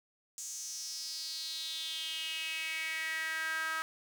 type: tone with high-pass filter sweep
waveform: sawtooth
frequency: 320 Hz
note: D#4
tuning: 49 cents sharp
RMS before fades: -38 dBFS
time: 0.38-3.82 s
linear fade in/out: 0 ms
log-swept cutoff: 6900 to 1400 Hz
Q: 5.2
effects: none

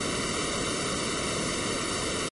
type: noise with comb filter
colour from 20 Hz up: pink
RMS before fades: -29 dBFS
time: 0-2.29 s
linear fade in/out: 10 ms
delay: 1.2 ms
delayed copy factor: -0.95
effects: MP3 48 kbps

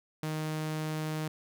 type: tone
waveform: sawtooth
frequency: 155.56 Hz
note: D#3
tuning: in tune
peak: -28 dBFS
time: 0.23-1.28 s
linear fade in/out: 2 ms
effects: none

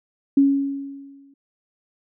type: tone with exponential decay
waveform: sine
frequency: 277.2 Hz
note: C#4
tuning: in tune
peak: -10 dBFS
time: 0.37-1.34 s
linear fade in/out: 5 ms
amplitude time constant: 210 ms
effects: none

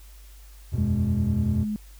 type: chord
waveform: triangle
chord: E suspended second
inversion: none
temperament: just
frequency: 82.41 / 92.71 / 123.61 Hz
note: E2 / F#2 / B2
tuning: 0 / +4 / +2 cents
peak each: -25 dBFS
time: 0.72-1.65 s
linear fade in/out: 20 ms
type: tone with pitch glide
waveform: sine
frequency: 207.7 to 211.5 Hz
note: G#3 to G#3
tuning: 0 to +32 cents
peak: -25 dBFS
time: 0.78-1.76 s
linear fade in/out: 0 ms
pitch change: +32 cents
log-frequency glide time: 1.22-1.54 s
effects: added 50 Hz sine -44 dBFS peak until 1.99 s + white hiss -55 dBFS RMS until 1.99 s

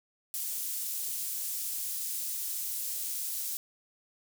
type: high-pass noise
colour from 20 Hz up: pink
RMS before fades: -35 dBFS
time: 0.34-3.57 s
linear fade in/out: 0 ms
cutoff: 9100 Hz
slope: 12 dB/octave
effects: none

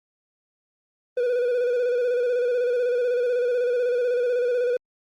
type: tone with vibrato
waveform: triangle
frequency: 490 Hz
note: B4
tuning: 14 cents flat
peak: -18 dBFS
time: 1.17-4.77 s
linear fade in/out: 5 ms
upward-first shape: square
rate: 16 Hz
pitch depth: 40 cents each way
effects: Opus 24 kbps

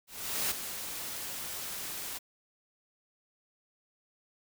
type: noise with ADSR envelope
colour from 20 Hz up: white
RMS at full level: -30 dBFS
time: 0.07-2.19 s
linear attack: 440 ms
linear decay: 11 ms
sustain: -9 dB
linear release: 20 ms
effects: none

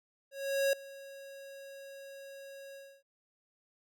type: tone with ADSR envelope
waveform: square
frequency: 550 Hz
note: C#5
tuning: 14 cents flat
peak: -26 dBFS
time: 0.31-3.03 s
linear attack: 420 ms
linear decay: 3 ms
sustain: -21 dB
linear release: 280 ms
effects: none

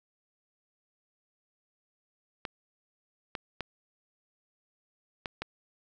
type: clicks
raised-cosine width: 0.3 ms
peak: -18 dBFS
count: 5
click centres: 2.452 / 3.352 / 3.607 / 5.258 / 5.42 s
effects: none

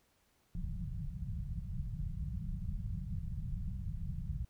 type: low-pass noise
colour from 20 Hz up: pink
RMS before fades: -39 dBFS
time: 0.55-4.45 s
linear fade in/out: 2 ms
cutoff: 190 Hz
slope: 96 dB/octave
effects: pink hiss -73 dBFS RMS until 4.49 s

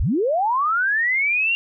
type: linear sweep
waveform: sine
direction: up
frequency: 34.65 to 2800 Hz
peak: -17 dBFS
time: 0-1.55 s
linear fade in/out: 0 ms
effects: none

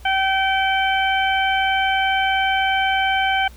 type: harmonic tone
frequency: 771 Hz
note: G5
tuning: 29 cents flat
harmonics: 1 / 2 / 3 / 4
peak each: -19 / -22 / -24 / -25 dBFS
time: 0.05-3.48 s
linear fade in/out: 5 ms
effects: added 60 Hz sine -40 dBFS peak until 3.56 s + pink hiss -49 dBFS RMS until 3.56 s

